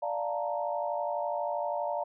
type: chord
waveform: sine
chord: Bb major seventh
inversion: first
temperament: equal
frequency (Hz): 587.3 / 698.5 / 880 / 932.3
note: D5 / F5 / A5 / Bb5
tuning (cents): 0 / 0 / 0 / 0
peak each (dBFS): -33 / -34 / -38 / -36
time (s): 0.02-2.04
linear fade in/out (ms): 10
effects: none